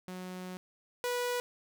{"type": "tone pair in turn", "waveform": "sawtooth", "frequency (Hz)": [183.3, 489.4], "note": ["F#3", "B4"], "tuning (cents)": [-16, -16], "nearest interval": "octave + perfect fourth", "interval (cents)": 1700, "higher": "second", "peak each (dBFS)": [-36, -27], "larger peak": "second", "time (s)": [[0.08, 0.57], [1.04, 1.4]], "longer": "first", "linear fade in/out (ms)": 0, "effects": []}